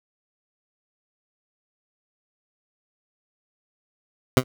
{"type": "tone with exponential decay", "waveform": "15% pulse", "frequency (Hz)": 128.9, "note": "C3", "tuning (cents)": -26, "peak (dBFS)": -4, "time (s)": [4.37, 4.44], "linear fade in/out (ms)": 2, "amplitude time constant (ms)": 15, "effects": []}